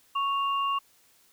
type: tone pair together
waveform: sine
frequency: 1108.8 / 2794 Hz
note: C#6 / F7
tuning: 0 / 0 cents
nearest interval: octave + major third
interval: 1600 cents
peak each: -25 / -34 dBFS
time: 0.15-0.79 s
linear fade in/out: 10 ms
effects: white hiss -62 dBFS RMS until 1.32 s